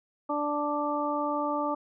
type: harmonic tone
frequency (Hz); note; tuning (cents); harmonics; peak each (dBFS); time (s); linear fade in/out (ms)
293.7; D4; 0; 1 / 2 / 3 / 4; -32 / -32 / -32 / -32; 0.29-1.75; 10
effects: none